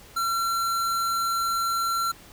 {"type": "tone", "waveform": "square", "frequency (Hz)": 1360, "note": "F6", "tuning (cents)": -46, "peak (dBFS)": -24, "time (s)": [0.16, 2.12], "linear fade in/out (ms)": 10, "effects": ["pink hiss -49 dBFS RMS until 2.32 s"]}